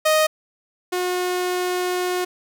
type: tone pair in turn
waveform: sawtooth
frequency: 622.3 / 361.5 Hz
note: D#5 / F#4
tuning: 0 / -40 cents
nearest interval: major sixth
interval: 940 cents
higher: first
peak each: -11 / -17 dBFS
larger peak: first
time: 0.05-0.27 / 0.92-2.25 s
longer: second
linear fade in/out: 10 ms
effects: none